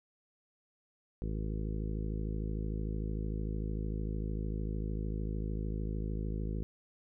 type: harmonic tone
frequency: 53.3 Hz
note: G#1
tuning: 46 cents sharp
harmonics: 1 / 2 / 3 / 4 / 5 / 6 / 7 / 8 / 9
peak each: -35 / -41 / -41 / -44 / -49 / -48 / -48 / -52 / -52 dBFS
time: 1.22-6.63 s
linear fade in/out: 0 ms
effects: none